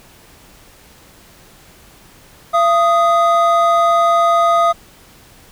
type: tone pair together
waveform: triangle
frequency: 679.7 / 1244.5 Hz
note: F5 / D#6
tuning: -47 / 0 cents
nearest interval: minor seventh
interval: 1047 cents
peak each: -11 dBFS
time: 2.53-4.73 s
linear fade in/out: 20 ms
effects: pink hiss -45 dBFS RMS until 5.51 s